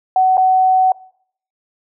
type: tone with dropouts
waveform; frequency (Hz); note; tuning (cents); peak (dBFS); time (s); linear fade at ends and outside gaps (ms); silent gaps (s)
sine; 750; F#5; +23; -9; 0.16-0.92; 2; 0.371-0.378
effects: noise-tail reverb RT60 0.6 s tail -22 dB re dry